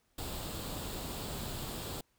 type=noise with comb filter; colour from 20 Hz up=pink; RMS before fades=-40 dBFS; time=0.18-2.01 s; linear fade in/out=5 ms; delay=0.25 ms; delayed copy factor=+0.5; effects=pink hiss -74 dBFS RMS until 2.18 s